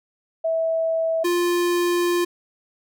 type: tone pair in turn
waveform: sine / square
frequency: 652 / 349.8 Hz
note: E5 / F4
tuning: -19 / +3 cents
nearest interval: major seventh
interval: 1078 cents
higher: first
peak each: -19 dBFS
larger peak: neither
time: 0.44-1.24 / 1.24-2.25 s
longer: second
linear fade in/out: 10 ms
effects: none